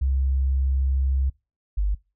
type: tone pair in turn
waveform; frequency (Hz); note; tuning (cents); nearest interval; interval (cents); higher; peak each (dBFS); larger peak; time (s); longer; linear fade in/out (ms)
sine; 66.8 / 50.04; C2 / G1; +36 / +36; perfect fourth; 500; first; -19; neither; 0.01-1.3 / 1.77-1.95; first; 10
effects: noise-tail reverb RT60 0.3 s tail -25 dB re dry